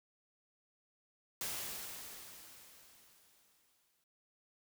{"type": "noise with exponential decay", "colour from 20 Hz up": "white", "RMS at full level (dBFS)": -39, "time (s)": [1.41, 4.04], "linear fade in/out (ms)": 2, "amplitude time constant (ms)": 570, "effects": []}